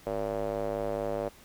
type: tone with band-pass filter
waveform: square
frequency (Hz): 52.2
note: G#1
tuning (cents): +10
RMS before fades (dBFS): -32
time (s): 0.06-1.29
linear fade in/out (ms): 10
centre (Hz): 560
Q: 3.4
effects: pink hiss -55 dBFS RMS until 1.44 s